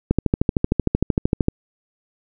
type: click train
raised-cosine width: 3 ms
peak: -3 dBFS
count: 19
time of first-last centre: 0.11-1.484 s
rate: 13.1 Hz
effects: none